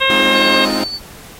harmonic tone, 534 Hz, C5, 35 cents sharp, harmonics 1 / 2 / 3 / 4 / 5 / 6 / 7, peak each -19 / -19 / -19 / -19 / -19 / -19 / -19 dBFS, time 0-0.66 s, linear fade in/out 20 ms
sawtooth chord, F minor seventh, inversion first, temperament equal, 207.7 / 261.6 / 311.1 / 349.2 Hz, Ab3 / C4 / Eb4 / F4, 0 / 0 / 0 / 0 cents, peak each -19 / -18 / -18 / -21 dBFS, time 0.1-0.84 s, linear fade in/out 2 ms
sine tone with tremolo, 4504 Hz, C#8, 27 cents sharp, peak -20 dBFS, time 0.33-1 s, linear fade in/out 50 ms, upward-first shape square, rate 10 Hz, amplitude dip 30%
effects pink hiss -38 dBFS RMS until 1.39 s + AAC 48 kbps

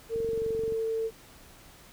sine tone with pitch glide, 454.7 to 448.2 Hz, A#4 to A4, -43 to +32 cents, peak -27 dBFS, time 0.09-1.11 s, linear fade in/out 50 ms, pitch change -25 cents, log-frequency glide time 0.26-0.46 s
click train, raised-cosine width 3 ms, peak -28 dBFS, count 14, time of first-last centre 0.16-0.723 s, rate 23.1 Hz
effects pink hiss -53 dBFS RMS until 1.92 s

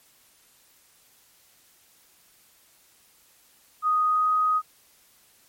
sine tone with pitch glide, 1244.5 to 1252.4 Hz, D#6 to D#6, 0 to +11 cents, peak -19 dBFS, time 3.82-4.62 s, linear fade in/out 50 ms, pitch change +11 cents, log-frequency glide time 4.06-4.31 s, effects white hiss -59 dBFS RMS until 5.48 s + MP3 64 kbps

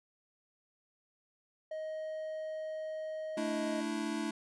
triangle tone, 627 Hz, D#5, 13 cents sharp, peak -35 dBFS, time 1.71-3.81 s, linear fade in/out 5 ms
square chord, A suspended fourth, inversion none, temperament equal, 220 / 293.7 / 329.6 Hz, A3 / D4 / E4, 0 / 0 / 0 cents, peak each -39 dBFS, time 3.37-4.31 s, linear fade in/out 5 ms
effects resampled to 24000 Hz

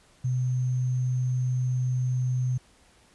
sine tone with sample-and-hold, 126.1 Hz, B2, 36 cents sharp, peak -23 dBFS, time 0.24-2.58 s, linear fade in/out 10 ms, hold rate 6300 Hz, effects pink hiss -59 dBFS RMS until 3.14 s + resampled to 24000 Hz

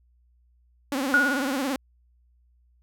sawtooth tone with vibrato, 270 Hz, C#4, 45 cents flat, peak -21 dBFS, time 0.92-1.76 s, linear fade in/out 2 ms, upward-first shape triangle, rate 18 Hz, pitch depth 150 cents each way
sine tone with exponential decay, 1446 Hz, F#6, 40 cents flat, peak -14 dBFS, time 1.14-1.74 s, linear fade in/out 0 ms, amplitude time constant 130 ms
effects added 60 Hz sine -59 dBFS peak until 2.82 s

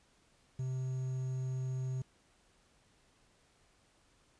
triangle tone with quantisation, 129.6 Hz, C3, 16 cents flat, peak -32 dBFS, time 0.59-2.02 s, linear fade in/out 5 ms, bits 10, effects pink hiss -69 dBFS RMS until 4.39 s + resampled to 22050 Hz

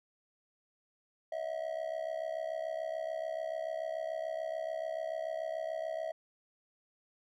triangle tone with amplitude modulation, 646 Hz, E5, 35 cents flat, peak -29 dBFS, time 1.32-6.12 s, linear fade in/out 5 ms, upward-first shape sine, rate 66.9 Hz, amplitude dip 85%, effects none

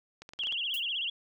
clicks, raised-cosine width 0.2 ms, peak -28 dBFS, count 7, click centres 0.22 / 0.291 / 0.335 / 0.39 / 0.436 / 0.471 / 0.524 s
sine tone with vibrato, 3033 Hz, F#7, 42 cents sharp, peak -30 dBFS, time 0.39-1.1 s, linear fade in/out 5 ms, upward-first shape sine, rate 16 Hz, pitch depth 180 cents each way
violet noise with exponential decay, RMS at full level -35 dBFS, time 0.74-0.85 s, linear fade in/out 1 ms, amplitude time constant 22 ms
effects none

